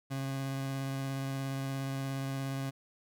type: tone with vibrato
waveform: 30% pulse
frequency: 135.5 Hz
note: C#3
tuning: 39 cents flat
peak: -31 dBFS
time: 0.1-2.71 s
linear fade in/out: 20 ms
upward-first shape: sine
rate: 17 Hz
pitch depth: 11 cents each way
effects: none